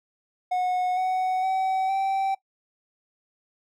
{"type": "tone with pitch steps", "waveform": "triangle", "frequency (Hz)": [730, 744.9, 760.1, 775.6], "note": ["F#5", "F#5", "F#5", "G5"], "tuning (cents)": [-24, 11, 46, -19], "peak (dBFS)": -20, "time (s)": [0.51, 2.35], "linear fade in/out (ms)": 10, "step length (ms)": 460, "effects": ["noise-tail reverb RT60 0.1 s tail -19 dB re dry"]}